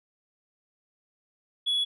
sine tone, 3383 Hz, G#7, 31 cents sharp, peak -21 dBFS, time 1.66-1.85 s, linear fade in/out 20 ms, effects tanh soft clip ceiling -22 dBFS

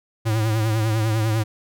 square tone with vibrato, 110 Hz, A2, in tune, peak -19 dBFS, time 0.25-1.44 s, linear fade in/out 20 ms, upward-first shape triangle, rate 10 Hz, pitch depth 74 cents each way, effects none

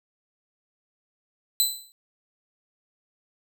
15% pulse tone with exponential decay, 4017 Hz, B7, 29 cents sharp, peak -10 dBFS, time 1.6-1.92 s, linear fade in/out 0 ms, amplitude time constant 68 ms, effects none

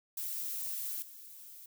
violet noise with level steps, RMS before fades -38 / -51 dBFS, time 0.17-1.66 s, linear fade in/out 5 ms, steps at 1.02 s, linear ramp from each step 5 ms, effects none

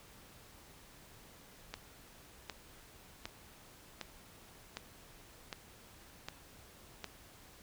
click train, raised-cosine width 0.2 ms, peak -23 dBFS, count 8, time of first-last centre 1.74-7.043 s, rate 1.32 Hz, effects pink hiss -58 dBFS RMS until 7.62 s

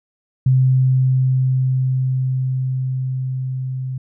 sine tone with level ramp, 130 Hz, C3, 11 cents flat, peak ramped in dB -10 to -22 dBFS, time 0.46-3.98 s, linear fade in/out 5 ms, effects none

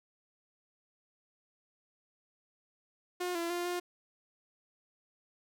sawtooth tone with pitch steps, 358.1 / 339 / 350 / 354.3 Hz, F4 / E4 / F4 / F4, +43 / +49 / +4 / +25 cents, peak -29 dBFS, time 3.2-3.8 s, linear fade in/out 10 ms, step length 150 ms, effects none

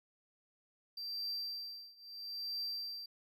triangle tone with tremolo, 4699 Hz, D8, in tune, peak -35 dBFS, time 0.97-3.06 s, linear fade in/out 5 ms, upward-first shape triangle, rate 0.76 Hz, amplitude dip 95%, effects none

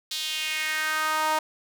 sawtooth tone with high-pass filter sweep, 311.1 Hz, D#4, in tune, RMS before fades -27 dBFS, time 0.11-1.39 s, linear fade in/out 5 ms, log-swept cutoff 3900 to 840 Hz, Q 2.8, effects none

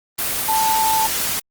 sine tone in noise, 883 Hz, A5, 6 cents sharp, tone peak -16 dBFS, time 0.48-1.07 s, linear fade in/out 10 ms, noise white, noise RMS -22 dBFS, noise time 0.18-1.4 s, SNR +3 dB, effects Opus 24 kbps

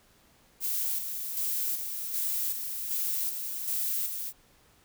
violet noise with tremolo, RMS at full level -30 dBFS, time 0.6-4.33 s, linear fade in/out 50 ms, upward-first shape square, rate 1.3 Hz, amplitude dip 45%, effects pink hiss -62 dBFS RMS until 4.84 s

